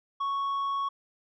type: tone with tanh clipping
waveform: sine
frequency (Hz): 1109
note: C#6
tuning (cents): 0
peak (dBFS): -28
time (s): 0.2-0.89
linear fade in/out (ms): 10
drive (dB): 4
effects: none